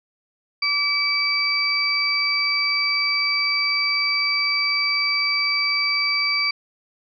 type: tone cluster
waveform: sine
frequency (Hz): 1159 / 2300 / 4672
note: D6 / D7 / D8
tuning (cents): -23 / -37 / -10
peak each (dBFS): -30 / -21 / -22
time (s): 0.62-6.51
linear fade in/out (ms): 5
effects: none